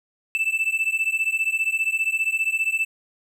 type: beating tone pair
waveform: triangle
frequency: 2637 / 2652 Hz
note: E7 / E7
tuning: 0 / +10 cents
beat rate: 15 Hz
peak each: -22 / -22 dBFS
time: 0.35-2.85 s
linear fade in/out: 0 ms
effects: none